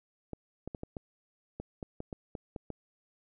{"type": "clicks", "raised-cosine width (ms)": 2, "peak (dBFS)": -25, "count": 12, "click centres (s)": [0.333, 0.676, 0.748, 0.834, 0.968, 1.6, 1.828, 2.004, 2.128, 2.352, 2.562, 2.703], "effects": []}